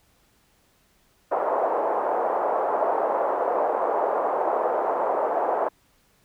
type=band-pass noise; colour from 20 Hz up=pink; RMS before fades=-24 dBFS; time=1.31-5.69 s; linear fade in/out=10 ms; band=490 to 950 Hz; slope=24 dB/octave; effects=pink hiss -63 dBFS RMS until 6.24 s